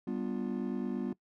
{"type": "chord", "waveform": "triangle", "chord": "G dominant seventh", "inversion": "none", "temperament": "just", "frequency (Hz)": [196, 245, 294, 352.8], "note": ["G3", "B3", "D4", "F4"], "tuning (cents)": [0, -14, 2, 18], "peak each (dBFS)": [-35, -33, -39, -37], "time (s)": [0.07, 1.13], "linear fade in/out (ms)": 5, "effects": ["noise-tail reverb RT60 0.1 s tail -21 dB re dry", "tanh soft clip ceiling -22 dBFS"]}